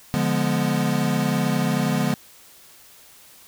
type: chord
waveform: square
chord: D diminished seventh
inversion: none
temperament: equal with one note detuned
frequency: 145.15 / 174.61 / 207.7 / 246.9 Hz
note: D3 / F3 / Ab3 / Cb4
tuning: -20 / 0 / 0 / 0 cents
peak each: -26 dBFS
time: 0.14-2.14 s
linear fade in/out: 0 ms
effects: white hiss -49 dBFS RMS until 3.47 s